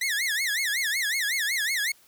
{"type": "tone with vibrato", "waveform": "sawtooth", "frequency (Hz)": 1900, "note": "A#6", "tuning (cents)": 33, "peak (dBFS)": -21, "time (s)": [0.01, 1.92], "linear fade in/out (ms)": 5, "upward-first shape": "sine", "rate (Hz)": 5.4, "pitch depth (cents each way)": 250, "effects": ["white hiss -58 dBFS RMS until 2.07 s"]}